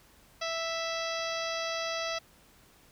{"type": "harmonic tone with a mistuned harmonic", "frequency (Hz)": 659.3, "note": "E5", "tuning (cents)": 0, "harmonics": [1, 2, 3, 4, 5, 6, 7, 8, 9], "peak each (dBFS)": [-35, -38, -40, -41, -42, -43, -43, -44, -45], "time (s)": [0.41, 2.19], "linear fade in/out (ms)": 10, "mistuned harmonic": 7, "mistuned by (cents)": 41, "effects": ["pink hiss -60 dBFS RMS until 2.91 s"]}